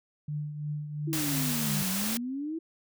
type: tone with tremolo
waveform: sine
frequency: 149 Hz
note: D3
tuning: 25 cents sharp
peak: -29 dBFS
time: 0.28-1.83 s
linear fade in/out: 5 ms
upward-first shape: triangle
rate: 2.9 Hz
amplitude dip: 60%
type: exponential two-way sweep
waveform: sine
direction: down then up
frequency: 333.6 to 185 to 333.6 Hz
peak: -31 dBFS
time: 1.07-2.59 s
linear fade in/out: 10 ms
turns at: 1.9 s
type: noise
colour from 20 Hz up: white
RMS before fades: -32 dBFS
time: 1.13-2.17 s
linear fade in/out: 0 ms
effects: none